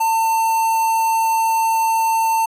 square tone with notch filter, 898 Hz, A5, 35 cents sharp, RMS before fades -17 dBFS, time 0-2.46 s, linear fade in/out 10 ms, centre 3800 Hz, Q 0.78, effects resampled to 32000 Hz

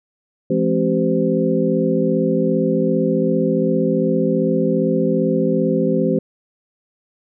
sine tone cluster, 169.8 / 212.4 / 267.5 / 384.4 / 513 Hz, F3 / G#3 / C4 / G4 / C5, -48 / +39 / +38 / -34 / -34 cents, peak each -21 dBFS, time 0.5-6.19 s, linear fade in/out 5 ms, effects none

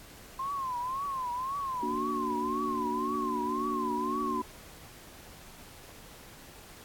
sine tone with vibrato, 1046.5 Hz, C6, in tune, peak -31 dBFS, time 0.39-4.42 s, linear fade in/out 5 ms, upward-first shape triangle, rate 1.9 Hz, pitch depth 160 cents each way
sine chord, Bb augmented, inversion none, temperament equal, 233.1 / 293.7 / 370 Hz, Bb3 / D4 / F#4, 0 / 0 / 0 cents, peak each -36 dBFS, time 1.82-4.42 s, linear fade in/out 10 ms
effects pink hiss -51 dBFS RMS until 6.84 s + AAC 64 kbps

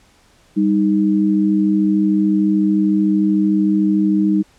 sine tone pair together, 197.63 / 311.1 Hz, G3 / D#4, +14 / 0 cents, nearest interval minor sixth, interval 786 cents, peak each -15 dBFS, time 0.56-4.43 s, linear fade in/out 20 ms, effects pink hiss -53 dBFS RMS until 4.58 s + low-pass 9000 Hz 12 dB/octave

